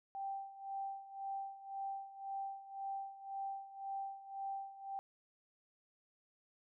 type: tone with tremolo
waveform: sine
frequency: 784 Hz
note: G5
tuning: in tune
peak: -38 dBFS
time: 0.15-4.99 s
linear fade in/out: 0 ms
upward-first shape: sine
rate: 1.9 Hz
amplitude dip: 80%
effects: none